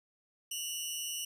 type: tone pair together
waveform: 15% pulse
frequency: 2794 / 2956 Hz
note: F7 / F#7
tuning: 0 / -2 cents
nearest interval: minor second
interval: 98 cents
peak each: -34 / -30 dBFS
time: 0.51-1.25 s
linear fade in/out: 5 ms
effects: none